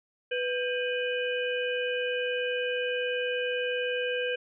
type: harmonic tone with a mistuned harmonic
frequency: 495.4 Hz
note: B4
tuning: 5 cents sharp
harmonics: 1 / 3 / 5 / 6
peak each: -29 / -34 / -36 / -37 dBFS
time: 0.31-4.36 s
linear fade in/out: 10 ms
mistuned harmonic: 3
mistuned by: +120 cents
effects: none